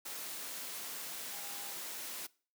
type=tone in noise; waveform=sine; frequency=808 Hz; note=G#5; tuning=48 cents flat; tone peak=-54 dBFS; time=1.32-1.73 s; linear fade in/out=10 ms; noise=white; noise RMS=-43 dBFS; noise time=0.05-2.27 s; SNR=-14 dB; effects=noise-tail reverb RT60 0.4 s tail -22 dB re dry + high-pass 200 Hz 12 dB/octave